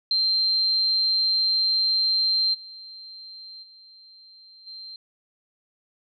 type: tone with level steps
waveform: sine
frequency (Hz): 4147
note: C8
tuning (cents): -16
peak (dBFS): -19 / -39 / -47 / -37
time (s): 0.11-4.96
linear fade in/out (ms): 2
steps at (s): 2.53 / 3.62 / 4.66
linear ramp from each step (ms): 20
effects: none